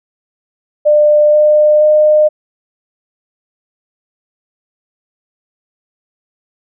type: tone with pitch steps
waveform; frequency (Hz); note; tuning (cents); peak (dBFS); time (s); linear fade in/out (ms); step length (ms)
sine; 598 / 603.2 / 608.5; D5 / D5 / D#5; +31 / +46 / -39; -5; 0.85-2.29; 20; 480
effects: none